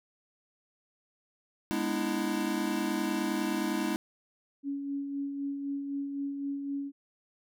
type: chord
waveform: square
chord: E dominant seventh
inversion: first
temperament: equal with one note detuned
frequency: 207.7 / 246.9 / 299.7 / 329.6 Hz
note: G#3 / B3 / D4 / E4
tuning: 0 / 0 / +35 / 0 cents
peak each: -35 / -37 / -35 / -34 dBFS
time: 1.71-3.96 s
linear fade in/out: 0 ms
type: tone with tremolo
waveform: sine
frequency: 280.1 Hz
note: C#4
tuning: 18 cents sharp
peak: -30 dBFS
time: 4.63-6.92 s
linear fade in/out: 50 ms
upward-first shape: sine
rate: 3.9 Hz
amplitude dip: 40%
effects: none